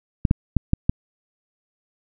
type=clicks; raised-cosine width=5 ms; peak=-4 dBFS; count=5; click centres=0.252 / 0.311 / 0.567 / 0.734 / 0.895 s; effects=none